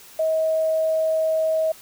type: tone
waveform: sine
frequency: 637 Hz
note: D#5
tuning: 41 cents sharp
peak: -18 dBFS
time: 0.19-1.72 s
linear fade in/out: 5 ms
effects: white hiss -46 dBFS RMS until 1.81 s